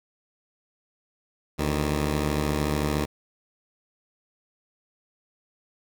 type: tone pair together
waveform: 10% pulse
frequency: 73.47 / 155.56 Hz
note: D2 / D#3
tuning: +1 / 0 cents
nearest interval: octave + minor second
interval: 1299 cents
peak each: -16 / -23 dBFS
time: 1.58-3.06 s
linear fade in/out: 20 ms
effects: none